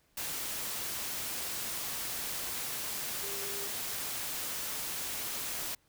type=tone in noise; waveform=sine; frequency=400.6 Hz; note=G4; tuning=38 cents sharp; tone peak=-44 dBFS; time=3.23-3.68 s; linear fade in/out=5 ms; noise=white; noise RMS=-37 dBFS; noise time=0.17-5.75 s; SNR=-10 dB; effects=pink hiss -70 dBFS RMS until 5.88 s